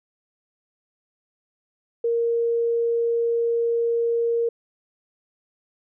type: tone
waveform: sine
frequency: 466.2 Hz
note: A#4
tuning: in tune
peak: -19 dBFS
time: 2.04-4.49 s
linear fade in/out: 5 ms
effects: none